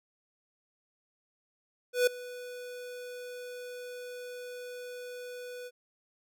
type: tone with ADSR envelope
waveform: square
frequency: 493.9 Hz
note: B4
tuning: in tune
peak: -21 dBFS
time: 1.93-5.71 s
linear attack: 140 ms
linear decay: 5 ms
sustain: -20 dB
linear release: 44 ms
effects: none